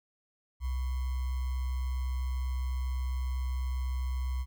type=tone with sample-and-hold; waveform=sine; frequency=63.9 Hz; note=C2; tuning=40 cents flat; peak=-29 dBFS; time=0.6-4.46 s; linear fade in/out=50 ms; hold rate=1050 Hz; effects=none